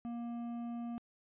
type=tone with hard clipping; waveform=sine; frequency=236.1 Hz; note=A#3; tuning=22 cents sharp; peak=-40 dBFS; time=0.05-0.98 s; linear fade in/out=0 ms; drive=8 dB; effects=resampled to 8000 Hz